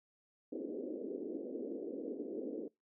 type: band-pass noise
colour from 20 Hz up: pink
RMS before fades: -42 dBFS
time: 0.52-2.68 s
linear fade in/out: 5 ms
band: 250 to 500 Hz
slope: 48 dB/octave
effects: noise-tail reverb RT60 0.2 s tail -24 dB re dry